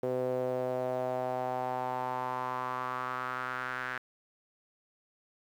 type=tone with band-pass filter sweep; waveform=sawtooth; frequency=127.1 Hz; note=C3; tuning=50 cents flat; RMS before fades=-34 dBFS; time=0.03-3.98 s; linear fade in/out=2 ms; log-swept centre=470 to 1600 Hz; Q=3.9; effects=10-bit